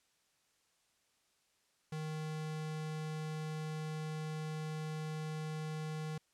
square tone, 155.56 Hz, D#3, in tune, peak -39 dBFS, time 1.92-6.18 s, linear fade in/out 5 ms, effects white hiss -75 dBFS RMS until 6.33 s + low-pass 9000 Hz 12 dB/octave

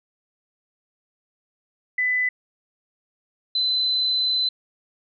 sine tone pair in turn, 2000 / 4034 Hz, B6 / B7, +21 / +36 cents, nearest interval octave, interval 1215 cents, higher second, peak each -19 dBFS, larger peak neither, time 1.98-2.29 / 3.55-4.49 s, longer second, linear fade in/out 5 ms, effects none

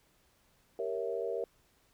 sine chord, G diminished seventh, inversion none, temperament equal, 392 / 466.2 / 554.4 / 659.3 Hz, G4 / Bb4 / Db5 / Fb5, 0 / 0 / 0 / 0 cents, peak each -39 / -35 / -40 / -40 dBFS, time 0.79-1.44 s, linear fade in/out 2 ms, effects pink hiss -69 dBFS RMS until 1.93 s

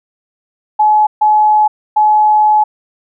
sine tone bursts at uneven times, 851 Hz, G#5, 42 cents sharp, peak -6 dBFS, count 3, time 0.79-1.07 / 1.21-1.68 / 1.96-2.64 s, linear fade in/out 10 ms, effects none

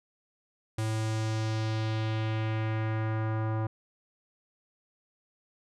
square tone with low-pass filter sweep, 110 Hz, A2, in tune, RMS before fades -30 dBFS, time 0.78-3.67 s, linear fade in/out 5 ms, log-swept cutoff 9500 to 1100 Hz, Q 1.5, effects none

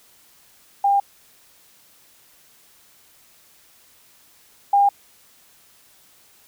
sine tone pair in turn, 800 / 804.3 Hz, G5 / G5, +35 / +44 cents, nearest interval unison, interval 9 cents, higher second, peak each -14 / -12 dBFS, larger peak second, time 0.84-1 / 4.73-4.89 s, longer neither, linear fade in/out 5 ms, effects white hiss -54 dBFS RMS until 6.47 s

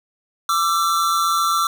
square tone pair together, 1174.7 / 1342.7 Hz, D6 / E6, 0 / +31 cents, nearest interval major second, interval 231 cents, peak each -20 / -20 dBFS, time 0.49-1.67 s, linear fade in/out 2 ms, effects none

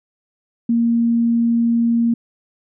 sine tone, 233.1 Hz, A#3, in tune, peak -13 dBFS, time 0.69-2.14 s, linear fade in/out 5 ms, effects none

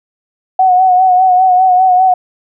sine tone with vibrato, 740 Hz, F#5, in tune, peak -5 dBFS, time 0.59-2.14 s, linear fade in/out 5 ms, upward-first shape sine, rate 5 Hz, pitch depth 41 cents each way, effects none

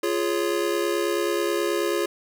square chord, Db major, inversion first, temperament just, 346.5 / 415.8 / 554.4 Hz, F4 / Ab4 / Db5, -14 / +2 / 0 cents, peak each -26 / -27 / -30 dBFS, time 0.03-2.06 s, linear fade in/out 5 ms, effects none

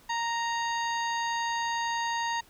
harmonic tone, 931 Hz, A#5, 2 cents flat, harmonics 1 / 2 / 3 / 4 / 5 / 7, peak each -29 / -34 / -41 / -41 / -43 / -42 dBFS, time 0.09-2.41 s, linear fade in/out 10 ms, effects pink hiss -58 dBFS RMS until 2.49 s

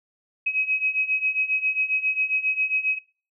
sine beating tone pair, 2539 / 2546.4 Hz, D#7 / D#7, +34 / +39 cents, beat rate 7.4 Hz, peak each -26 / -23 dBFS, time 0.46-2.99 s, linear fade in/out 10 ms, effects noise-tail reverb RT60 0.4 s tail -23 dB re dry

